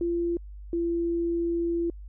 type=tone pair in turn; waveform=sine; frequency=342.6 / 339.3 Hz; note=F4 / F4; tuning=-33 / -50 cents; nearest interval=unison; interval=17 cents; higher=first; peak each=-24 dBFS; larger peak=neither; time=0.01-0.37 / 0.73-1.9 s; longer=second; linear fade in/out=2 ms; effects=added 50 Hz sine -39 dBFS peak until 2.08 s